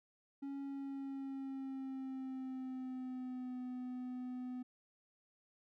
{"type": "tone with pitch glide", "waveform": "triangle", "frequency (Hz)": [277.2, 251.3], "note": ["C#4", "B3"], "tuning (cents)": [0, 30], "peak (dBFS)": -39, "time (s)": [0.42, 4.63], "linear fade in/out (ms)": 10, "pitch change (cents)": -170, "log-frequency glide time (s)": [0.61, 3.6], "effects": []}